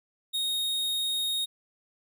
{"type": "tone", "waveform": "45% pulse", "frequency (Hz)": 3729, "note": "A#7", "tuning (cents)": 0, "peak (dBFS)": -27, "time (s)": [0.33, 1.46], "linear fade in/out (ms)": 20, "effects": []}